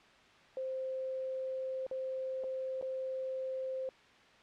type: tone with dropouts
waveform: sine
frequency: 523.3 Hz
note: C5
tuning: in tune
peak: -35 dBFS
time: 0.57-3.89 s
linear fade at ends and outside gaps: 1 ms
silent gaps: 1.866-1.912 / 2.437-2.441 / 2.813-2.825 s
effects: white hiss -60 dBFS RMS until 4.42 s + low-pass 3000 Hz 12 dB/octave